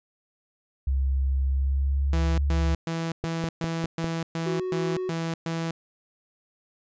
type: tone with pitch glide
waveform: sine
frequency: 67 to 70.7 Hz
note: C2 to C#2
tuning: +42 to +35 cents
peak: -21 dBFS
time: 0.87-2.75 s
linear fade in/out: 5 ms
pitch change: +93 cents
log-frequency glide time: 1.46-2.39 s
type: tone bursts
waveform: sawtooth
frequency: 164.81 Hz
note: E3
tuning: in tune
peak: -23 dBFS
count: 10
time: 2.13-5.71 s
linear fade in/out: 2 ms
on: 250 ms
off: 120 ms
type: click train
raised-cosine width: 2 ms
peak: -17 dBFS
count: 5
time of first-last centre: 3.24-4.043 s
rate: 4.98 Hz
type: tone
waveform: triangle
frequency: 370 Hz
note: F#4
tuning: in tune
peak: -25 dBFS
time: 4.46-5.1 s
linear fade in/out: 5 ms
effects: resampled to 16000 Hz

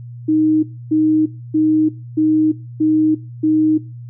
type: tone bursts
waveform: sine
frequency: 311.1 Hz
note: D#4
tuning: in tune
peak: -11 dBFS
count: 6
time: 0.28-3.78 s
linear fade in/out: 10 ms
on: 350 ms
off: 280 ms
effects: noise-tail reverb RT60 0.3 s tail -19 dB re dry + added 120 Hz sine -30 dBFS peak until 4.09 s

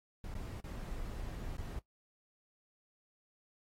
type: noise with dropouts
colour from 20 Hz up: brown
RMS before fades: -42 dBFS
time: 0.24-1.79 s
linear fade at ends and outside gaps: 1 ms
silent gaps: 0.341-0.351 / 0.602-0.641 / 1.569-1.581 s
effects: noise-tail reverb RT60 0.1 s tail -17 dB re dry + AAC 48 kbps

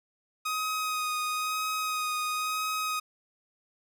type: tone with vibrato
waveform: sawtooth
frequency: 1253 Hz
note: D#6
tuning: 12 cents sharp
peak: -25 dBFS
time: 0.45-3 s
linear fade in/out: 10 ms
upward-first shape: sine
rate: 1 Hz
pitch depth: 17 cents each way
effects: none

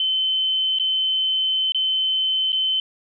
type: tone with dropouts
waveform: sine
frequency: 3065 Hz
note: G7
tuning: 40 cents flat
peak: -18 dBFS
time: 0-2.8 s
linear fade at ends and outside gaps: 2 ms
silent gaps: 0.787-0.797 / 1.721-1.746 / 2.521-2.528 s
effects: none

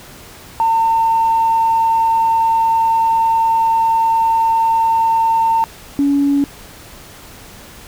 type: tone pair in turn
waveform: sine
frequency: 905 / 282.3 Hz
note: A5 / C#4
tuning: +48 / +32 cents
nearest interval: octave + minor sixth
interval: 2016 cents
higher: first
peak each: -10 dBFS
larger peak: neither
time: 0.6-5.64 / 5.99-6.44 s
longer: first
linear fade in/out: 0 ms
effects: tanh soft clip ceiling -6 dBFS + pink hiss -38 dBFS RMS until 7.87 s

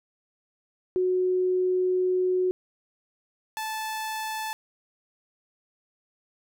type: tone pair in turn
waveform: sine / sawtooth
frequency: 367.4 / 873.8 Hz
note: F#4 / A5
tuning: -12 / -12 cents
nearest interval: octave + minor third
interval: 1500 cents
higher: second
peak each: -21 / -26 dBFS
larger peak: first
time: 0.96-2.51 / 3.57-4.53 s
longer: first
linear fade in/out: 0 ms
effects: none

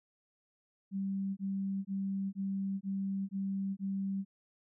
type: tone bursts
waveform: sine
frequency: 194.9 Hz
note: G3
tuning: 10 cents flat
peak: -32 dBFS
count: 7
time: 0.91-4.25 s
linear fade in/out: 50 ms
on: 460 ms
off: 20 ms
effects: none

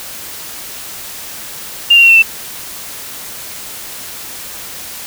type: tone with pitch steps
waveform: sine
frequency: 2800 / 2766 / 2733 / 2700 / 2667 Hz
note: F7 / F7 / F7 / E7 / E7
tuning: +4 / -17 / -38 / +41 / +20 cents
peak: -3 dBFS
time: 1.9-2.225 s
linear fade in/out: 10 ms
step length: 65 ms
effects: white hiss -28 dBFS RMS until 5.06 s

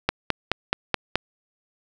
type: click train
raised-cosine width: 0.3 ms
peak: -3 dBFS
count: 6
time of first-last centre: 0.09-1.156 s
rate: 4.69 Hz
effects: none

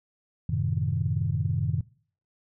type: chord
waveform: sine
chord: F# diminished seventh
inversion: none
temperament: equal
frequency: 92.5 / 110 / 130.81 / 155.56 Hz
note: F#2 / A2 / C3 / Eb3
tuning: 0 / 0 / 0 / 0 cents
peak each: -29 dBFS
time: 0.49-1.81 s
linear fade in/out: 5 ms
effects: noise-tail reverb RT60 0.5 s tail -22 dB re dry + tanh soft clip ceiling -13 dBFS

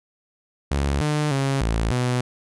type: tone with pitch steps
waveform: sawtooth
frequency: 70.2 / 150.2 / 136.5 / 55.8 / 124.4 Hz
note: C#2 / D3 / C#3 / A1 / B2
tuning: +22 / +39 / -26 / +25 / +13 cents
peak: -16 dBFS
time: 0.71-2.21 s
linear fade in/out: 5 ms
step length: 300 ms
effects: resampled to 24000 Hz

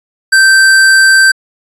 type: tone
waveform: square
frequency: 1559 Hz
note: G6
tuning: 10 cents flat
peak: -4 dBFS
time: 0.32-1.32 s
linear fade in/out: 10 ms
effects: resampled to 24000 Hz

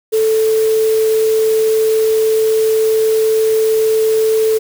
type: tone in noise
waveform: sine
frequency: 440 Hz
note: A4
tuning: in tune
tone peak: -10 dBFS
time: 0.12-4.59 s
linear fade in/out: 20 ms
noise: white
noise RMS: -28 dBFS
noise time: 0.12-4.59 s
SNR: +15 dB
effects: none

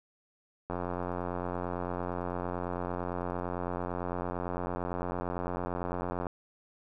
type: click train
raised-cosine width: 1 ms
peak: -20 dBFS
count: 496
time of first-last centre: 0.7-6.268 s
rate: 88.9 Hz
effects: none

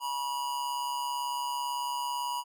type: tone with amplitude modulation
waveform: square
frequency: 969 Hz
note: B5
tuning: 33 cents flat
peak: -29 dBFS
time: 0-2.44 s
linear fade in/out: 50 ms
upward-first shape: sine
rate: 138 Hz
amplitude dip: 55%
effects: none

